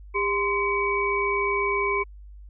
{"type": "tone cluster", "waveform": "sine", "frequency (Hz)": [403.2, 1036, 2267], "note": ["G4", "C6", "C#7"], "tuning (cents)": [49, -17, 38], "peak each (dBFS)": -26, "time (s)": [0.14, 2.04], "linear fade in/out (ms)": 20, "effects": ["added 50 Hz sine -41 dBFS peak until 2.49 s"]}